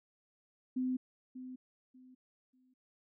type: tone with echo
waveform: sine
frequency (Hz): 255.6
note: C4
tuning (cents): -40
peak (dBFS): -31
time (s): 0.76-0.97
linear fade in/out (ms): 10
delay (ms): 590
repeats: 3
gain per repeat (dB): -12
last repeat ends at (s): 2.74
effects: none